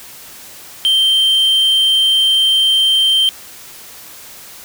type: tone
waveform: triangle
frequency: 3136 Hz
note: G7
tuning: in tune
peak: -8 dBFS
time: 0.85-3.29 s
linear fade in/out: 0 ms
effects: white hiss -36 dBFS RMS until 4.64 s